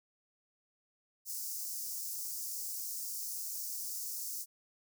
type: high-pass noise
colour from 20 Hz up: white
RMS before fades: -40 dBFS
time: 1.25-4.46 s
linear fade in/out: 50 ms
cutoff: 5000 Hz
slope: 48 dB/octave
effects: none